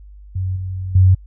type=tone with level steps; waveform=sine; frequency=93.3 Hz; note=F#2; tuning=15 cents sharp; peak=-18 / -22 / -7 dBFS; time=0.35-1.15 s; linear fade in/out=10 ms; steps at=0.56 / 0.95 s; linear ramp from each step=5 ms; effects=added 50 Hz sine -37 dBFS peak until 1.26 s